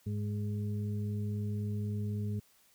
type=harmonic tone; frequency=103.83 Hz; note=G#2; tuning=in tune; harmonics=1 / 2 / 4; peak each=-33 / -38 / -47 dBFS; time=0.06-2.4 s; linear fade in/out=10 ms; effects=white hiss -66 dBFS RMS until 2.74 s